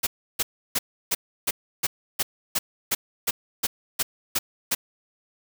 white noise bursts, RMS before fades -23 dBFS, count 14, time 0.03-4.75 s, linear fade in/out 10 ms, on 40 ms, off 320 ms, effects none

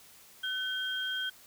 sine tone pair together, 1516 / 3212 Hz, F#6 / G7, +42 / +41 cents, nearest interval octave + minor second, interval 1299 cents, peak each -34 / -34 dBFS, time 0.43-1.3 s, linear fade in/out 10 ms, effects white hiss -56 dBFS RMS until 1.46 s

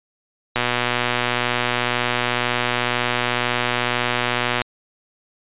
click train, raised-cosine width 0.3 ms, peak -3 dBFS, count 496, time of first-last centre 0.56-4.617 s, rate 122 Hz, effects resampled to 8000 Hz

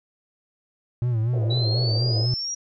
triangle tone with vibrato, 116.54 Hz, A#2, in tune, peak -18 dBFS, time 1.02-2.34 s, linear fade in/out 0 ms, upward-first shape sine, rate 4.1 Hz, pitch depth 110 cents each way
pink band-pass noise, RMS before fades -35 dBFS, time 1.33-2.26 s, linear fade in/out 5 ms, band 340 to 680 Hz, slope 48 dB/octave
sine exponential sweep, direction up, 3904 to 5750 Hz, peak -26 dBFS, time 1.5-2.55 s, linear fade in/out 10 ms
effects none

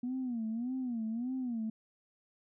sine tone with vibrato, 239.7 Hz, A#3, 48 cents sharp, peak -32 dBFS, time 0.03-1.7 s, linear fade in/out 5 ms, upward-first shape sine, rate 1.7 Hz, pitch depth 150 cents each way, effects tanh soft clip ceiling -29 dBFS

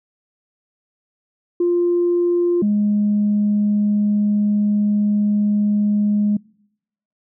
sine tone pair in turn, 349.2 / 207.6 Hz, F4 / G#3, 0 / 0 cents, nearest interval major sixth, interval 900 cents, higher first, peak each -13 dBFS, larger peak neither, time 1.6-2.62 / 2.62-6.37 s, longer second, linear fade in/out 5 ms, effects noise-tail reverb RT60 0.8 s tail -26 dB re dry + tanh soft clip ceiling -10 dBFS

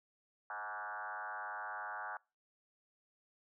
sine tone with frequency modulation, 1157 Hz, D6, 26 cents flat, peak -40 dBFS, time 0.5-2.17 s, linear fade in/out 2 ms, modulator 103 Hz, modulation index 4.3, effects noise-tail reverb RT60 0.3 s tail -25 dB re dry

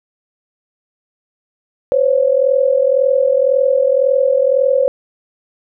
sine tone pair together, 512.5 / 554.4 Hz, C5 / C#5, -36 / 0 cents, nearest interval minor second, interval 136 cents, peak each -13 dBFS, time 1.92-4.88 s, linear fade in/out 0 ms, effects none

